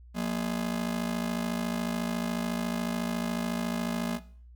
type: ring-modulated tone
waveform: 45% pulse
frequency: 208.4 Hz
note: G#3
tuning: 6 cents sharp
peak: -25 dBFS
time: 0.14-4.2 s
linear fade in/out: 50 ms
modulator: 27 Hz
effects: noise-tail reverb RT60 0.5 s tail -17 dB re dry + added 60 Hz sine -48 dBFS peak until 4.55 s